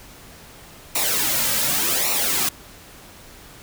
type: noise with flanger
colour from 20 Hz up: white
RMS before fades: -21 dBFS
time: 0.95-2.49 s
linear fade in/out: 5 ms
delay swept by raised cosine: 0.61 to 2.81 ms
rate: 0.87 Hz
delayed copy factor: -0.7
effects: pink hiss -44 dBFS RMS until 3.62 s